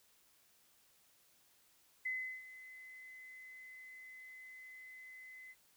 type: tone with ADSR envelope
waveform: sine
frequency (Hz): 2033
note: B6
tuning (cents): +50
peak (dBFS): -35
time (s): 2.05-5.55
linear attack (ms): 10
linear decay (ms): 360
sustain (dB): -16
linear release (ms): 42
effects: white hiss -70 dBFS RMS until 5.76 s